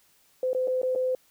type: tone with dropouts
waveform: sine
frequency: 512 Hz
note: C5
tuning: 38 cents flat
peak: -23 dBFS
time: 0.43-1.15 s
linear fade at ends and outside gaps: 2 ms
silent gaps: 0.532-0.548 / 0.674-0.68 / 0.817-0.831 / 0.951-0.958 s
effects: white hiss -63 dBFS RMS until 1.3 s